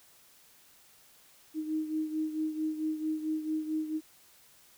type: beating tone pair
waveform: sine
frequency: 311.1 / 315.6 Hz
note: D#4 / D#4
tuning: 0 / +25 cents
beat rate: 4.5 Hz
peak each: -31 / -37 dBFS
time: 1.54-4.01 s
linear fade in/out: 50 ms
effects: white hiss -60 dBFS RMS until 4.77 s